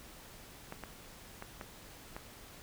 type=clicks; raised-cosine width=0.5 ms; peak=-27 dBFS; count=5; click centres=0.724 / 0.837 / 1.424 / 1.612 / 2.165 s; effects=pink hiss -53 dBFS RMS until 2.62 s